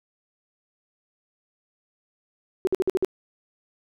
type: tone bursts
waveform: sine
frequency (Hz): 375.3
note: F#4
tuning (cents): +25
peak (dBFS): -18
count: 6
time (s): 2.65-3.047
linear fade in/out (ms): 0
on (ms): 22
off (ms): 53
effects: none